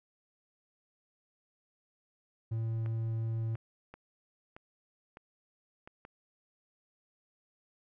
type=tone; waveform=triangle; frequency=112.9 Hz; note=A2; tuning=45 cents sharp; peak=-29 dBFS; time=2.51-3.56 s; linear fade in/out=10 ms
type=clicks; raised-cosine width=0.5 ms; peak=-33 dBFS; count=7; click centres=2.861 / 3.554 / 3.94 / 4.565 / 5.171 / 5.875 / 6.051 s
effects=none